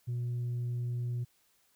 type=tone; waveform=sine; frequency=121.3 Hz; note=B2; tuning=31 cents flat; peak=-29 dBFS; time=0.07-1.25 s; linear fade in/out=20 ms; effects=tanh soft clip ceiling -30 dBFS + white hiss -70 dBFS RMS until 1.75 s